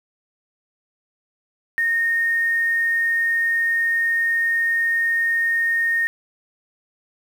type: tone with quantisation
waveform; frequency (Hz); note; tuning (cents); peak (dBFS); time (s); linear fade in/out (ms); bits
sine; 1844; A#6; -19; -17; 1.78-6.07; 0; 7
effects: none